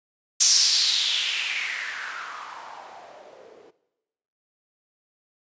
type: noise with low-pass filter sweep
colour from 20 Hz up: violet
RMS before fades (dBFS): -26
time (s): 0.4-3.71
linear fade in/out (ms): 10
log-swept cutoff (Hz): 6100 to 400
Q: 4
effects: noise-tail reverb RT60 1.0 s tail -17 dB re dry + resampled to 16000 Hz